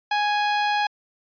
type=tone; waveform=sawtooth; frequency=830.6 Hz; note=G#5; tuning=in tune; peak=-16 dBFS; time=0.11-0.87 s; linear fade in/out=5 ms; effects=resampled to 11025 Hz